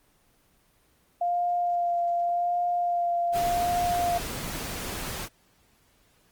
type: tone with vibrato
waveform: sine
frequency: 698.5 Hz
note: F5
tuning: in tune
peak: -23 dBFS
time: 1.21-4.18 s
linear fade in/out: 5 ms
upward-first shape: sine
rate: 0.87 Hz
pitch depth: 15 cents each way
type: noise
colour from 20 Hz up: pink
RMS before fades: -34 dBFS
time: 3.32-5.29 s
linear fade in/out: 50 ms
effects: pink hiss -64 dBFS RMS until 6.31 s + Opus 24 kbps